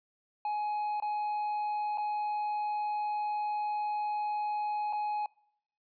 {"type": "tone with dropouts", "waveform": "triangle", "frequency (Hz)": 839, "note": "G#5", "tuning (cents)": 17, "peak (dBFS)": -28, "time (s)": [0.45, 5.26], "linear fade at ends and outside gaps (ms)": 2, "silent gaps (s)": [[1.001, 1.023], [1.975, 1.981], [4.927, 4.931]], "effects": ["noise-tail reverb RT60 0.7 s tail -24 dB re dry", "resampled to 11025 Hz"]}